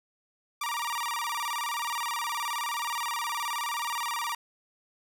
sawtooth tone with vibrato, 1053 Hz, C6, 11 cents sharp, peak -26 dBFS, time 0.61-4.35 s, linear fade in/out 5 ms, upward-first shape square, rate 19 Hz, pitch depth 190 cents each way, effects none

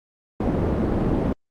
white low-pass noise, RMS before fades -22 dBFS, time 0.4-1.33 s, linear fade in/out 5 ms, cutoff 340 Hz, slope 12 dB/octave, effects Opus 32 kbps

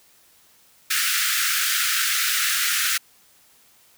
pink high-pass noise, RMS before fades -22 dBFS, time 0.9-2.98 s, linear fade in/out 10 ms, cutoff 1300 Hz, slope 96 dB/octave, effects white hiss -56 dBFS RMS until 3.97 s

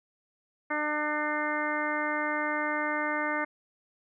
harmonic tone, 300 Hz, D4, 37 cents sharp, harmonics 1 / 2 / 3 / 4 / 5 / 6 / 7, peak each -35 / -35 / -35 / -35 / -35 / -35 / -35 dBFS, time 0.7-3.45 s, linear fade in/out 10 ms, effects none

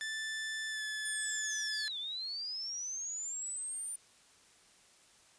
sawtooth tone with pitch glide, 1760 to 1727.8 Hz, A6 to A6, 0 to -32 cents, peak -33 dBFS, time 0.01-1.88 s, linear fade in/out 0 ms, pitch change -32 cents, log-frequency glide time 0.69-0.83 s
sine linear two-way sweep, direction down then up, 9240 to 3434 to 9240 Hz, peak -37 dBFS, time 1.05-3.96 s, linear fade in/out 5 ms, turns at 1.98 s
effects white hiss -63 dBFS RMS until 5.38 s + resampled to 22050 Hz

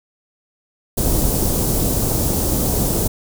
pink band-stop noise, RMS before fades -18 dBFS, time 0.97-3.08 s, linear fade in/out 10 ms, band 530 to 7900 Hz, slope 12 dB/octave, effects none

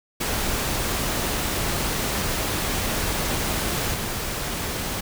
pink noise with level steps, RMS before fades -25 / -28 dBFS, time 0.2-5.01 s, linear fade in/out 10 ms, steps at 3.94 s, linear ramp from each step 2 ms, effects none

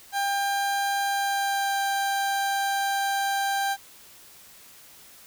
30% pulse tone with pitch glide, 797 to 790.6 Hz, G5 to G5, +28 to +15 cents, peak -21 dBFS, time 0.12-3.77 s, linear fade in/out 50 ms, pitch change -13 cents, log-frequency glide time 1.02-1.82 s, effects white hiss -50 dBFS RMS until 5.26 s

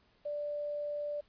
sine tone with quantisation, 587.3 Hz, D5, in tune, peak -34 dBFS, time 0.25-1.21 s, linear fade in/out 10 ms, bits 10, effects pink hiss -69 dBFS RMS until 1.28 s + resampled to 11025 Hz

